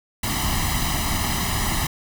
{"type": "noise with comb filter", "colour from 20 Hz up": "pink", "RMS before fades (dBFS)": -23, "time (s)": [0.23, 1.87], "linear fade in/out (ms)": 5, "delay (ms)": 1, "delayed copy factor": 0.8, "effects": []}